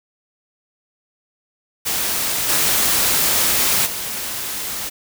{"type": "noise with level steps", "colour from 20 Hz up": "white", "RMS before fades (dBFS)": [-21, -17, -26], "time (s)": [1.85, 4.9], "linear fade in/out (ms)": 20, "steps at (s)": [2.48, 3.85], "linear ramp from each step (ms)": 20, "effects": []}